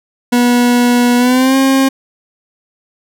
40% pulse tone with pitch glide, 243.1 to 268.2 Hz, B3 to C4, -27 to +43 cents, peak -7 dBFS, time 0.32-1.89 s, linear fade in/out 10 ms, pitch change +170 cents, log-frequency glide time 1.17-1.56 s, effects none

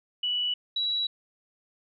sine tone pair in turn, 2952 / 3905 Hz, F#7 / B7, -5 / -20 cents, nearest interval perfect fourth, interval 485 cents, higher second, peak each -25 dBFS, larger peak neither, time 0.23-0.54 / 0.76-1.07 s, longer neither, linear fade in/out 5 ms, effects none

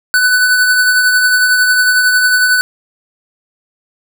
square tone with tremolo, 1496 Hz, F#6, 19 cents sharp, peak -7 dBFS, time 0.14-2.61 s, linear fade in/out 0 ms, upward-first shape triangle, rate 11 Hz, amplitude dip 40%, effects none

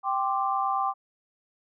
sine chord, G suspended fourth, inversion none, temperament equal, 784 / 1046.5 / 1174.7 Hz, G5 / C6 / D6, 0 / 0 / 0 cents, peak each -27 / -30 / -28 dBFS, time 0.03-0.94 s, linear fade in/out 50 ms, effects none

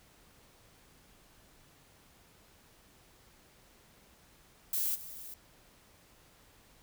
violet noise with level steps, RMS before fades -32 / -46 dBFS, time 4.73-5.34 s, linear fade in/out 2 ms, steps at 4.94 s, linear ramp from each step 20 ms, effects pink hiss -62 dBFS RMS until 6.82 s

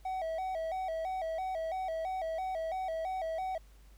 triangle tone with vibrato, 698.5 Hz, F5, in tune, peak -31 dBFS, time 0.05-3.58 s, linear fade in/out 5 ms, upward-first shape square, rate 3 Hz, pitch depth 130 cents each way, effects added 50 Hz sine -54 dBFS peak until 3.97 s + pink hiss -66 dBFS RMS until 3.97 s

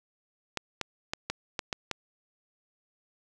clicks, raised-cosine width 0.2 ms, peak -13 dBFS, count 7, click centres 0.573 / 0.813 / 1.135 / 1.3 / 1.592 / 1.728 / 1.913 s, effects none

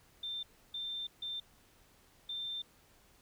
sine tone bursts at uneven times, 3580 Hz, A7, 29 cents sharp, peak -37 dBFS, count 4, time 0.23-0.43 / 0.74-1.07 / 1.22-1.4 / 2.29-2.62 s, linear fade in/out 5 ms, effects pink hiss -65 dBFS RMS until 3.21 s

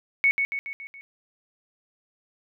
sine tone with echo, 2217 Hz, C#7, in tune, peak -16 dBFS, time 0.24-0.31 s, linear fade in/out 0 ms, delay 140 ms, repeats 5, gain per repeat -5 dB, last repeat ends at 1.01 s, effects none

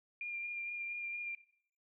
sine tone with vibrato, 2400 Hz, D7, 37 cents sharp, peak -38 dBFS, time 0.21-1.35 s, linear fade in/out 2 ms, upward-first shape sine, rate 4.3 Hz, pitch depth 16 cents each way, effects noise-tail reverb RT60 0.6 s tail -18 dB re dry

